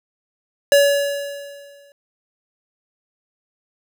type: tone with exponential decay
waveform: square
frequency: 567 Hz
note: C#5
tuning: 39 cents sharp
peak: -9 dBFS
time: 0.72-1.92 s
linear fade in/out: 1 ms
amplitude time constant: 260 ms
effects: none